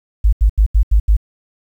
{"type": "tone bursts", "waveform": "sine", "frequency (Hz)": 51.91, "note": "G#1", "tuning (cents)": 0, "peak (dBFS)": -7, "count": 6, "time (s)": [0.24, 1.168], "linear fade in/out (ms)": 10, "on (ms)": 88, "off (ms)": 80, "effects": ["8-bit"]}